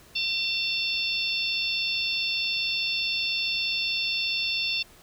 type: harmonic tone with a mistuned harmonic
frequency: 888 Hz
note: A5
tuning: 16 cents sharp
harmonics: 3 / 4 / 5 / 6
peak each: -28 / -30 / -32 / -34 dBFS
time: 0.15-4.83 s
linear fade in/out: 10 ms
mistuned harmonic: 3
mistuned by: +33 cents
effects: pink hiss -53 dBFS RMS until 5.02 s